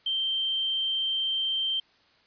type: tone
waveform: sine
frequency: 3136 Hz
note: G7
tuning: in tune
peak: -25 dBFS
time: 0.06-1.8 s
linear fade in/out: 5 ms
effects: white hiss -62 dBFS RMS until 2.26 s + resampled to 11025 Hz